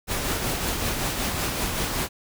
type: noise with tremolo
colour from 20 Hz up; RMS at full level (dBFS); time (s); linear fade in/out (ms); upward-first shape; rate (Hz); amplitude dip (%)
pink; -25; 0.07-2.09; 50; triangle; 5.3; 40
effects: none